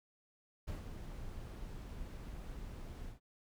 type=noise with ADSR envelope; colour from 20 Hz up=brown; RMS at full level=-40 dBFS; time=0.67-3.2 s; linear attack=14 ms; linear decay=130 ms; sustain=-6 dB; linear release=130 ms; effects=none